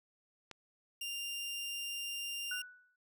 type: click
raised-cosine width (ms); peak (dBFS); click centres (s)
0.2; -29; 0.513
type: tone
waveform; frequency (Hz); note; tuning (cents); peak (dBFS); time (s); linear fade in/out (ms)
sawtooth; 2794; F7; 0; -35; 1.01-2.62; 5
type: tone with exponential decay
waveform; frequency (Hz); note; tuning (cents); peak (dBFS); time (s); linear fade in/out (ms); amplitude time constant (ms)
sine; 1480; F#6; 0; -36; 2.51-2.96; 5; 96
effects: none